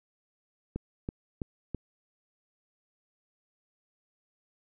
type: click train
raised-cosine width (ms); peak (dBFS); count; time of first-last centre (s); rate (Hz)
3; -20; 4; 0.76-1.747; 3.04
effects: none